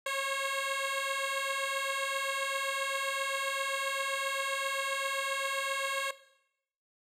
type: beating tone pair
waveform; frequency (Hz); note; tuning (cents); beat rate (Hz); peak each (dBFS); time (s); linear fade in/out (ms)
10% pulse; 540 / 547.6; C#5 / C#5; -45 / -21; 7.6; -27 / -25; 0.06-6.11; 5
effects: noise-tail reverb RT60 0.8 s tail -17 dB re dry + low-pass 11000 Hz 12 dB/octave